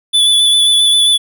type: tone with vibrato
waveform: square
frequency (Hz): 3464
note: A7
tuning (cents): -28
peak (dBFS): -8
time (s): 0.13-1.18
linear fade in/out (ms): 20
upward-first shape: sine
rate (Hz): 7.5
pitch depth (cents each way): 19
effects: none